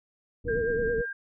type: low-pass noise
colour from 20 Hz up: pink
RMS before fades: -36 dBFS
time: 0.44-1.02 s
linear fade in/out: 10 ms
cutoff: 320 Hz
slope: 24 dB/octave
type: tone with vibrato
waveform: sine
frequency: 463.1 Hz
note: A#4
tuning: 11 cents flat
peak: -25 dBFS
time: 0.45-1.06 s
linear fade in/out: 50 ms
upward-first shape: sine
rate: 9.2 Hz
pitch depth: 67 cents each way
type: tone with tremolo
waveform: sine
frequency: 1600 Hz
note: G6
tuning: 35 cents sharp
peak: -31 dBFS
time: 0.48-1.13 s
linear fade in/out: 5 ms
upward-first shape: sine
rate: 5.6 Hz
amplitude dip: 35%
effects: none